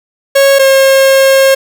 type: tone pair in turn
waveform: 45% pulse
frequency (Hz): 550 / 538.4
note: C#5 / C5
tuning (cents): -14 / +49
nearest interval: unison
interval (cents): 37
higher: first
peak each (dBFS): -4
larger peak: neither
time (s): 0.35-0.59 / 0.59-1.55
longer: second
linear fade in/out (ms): 10
effects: none